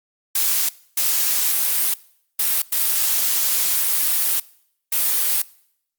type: noise bursts at uneven times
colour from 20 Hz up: blue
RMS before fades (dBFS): -19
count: 5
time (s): 0.35-0.69 / 0.97-1.94 / 2.39-2.62 / 2.72-4.4 / 4.92-5.42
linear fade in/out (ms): 5
effects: noise-tail reverb RT60 0.7 s tail -22 dB re dry + Opus 48 kbps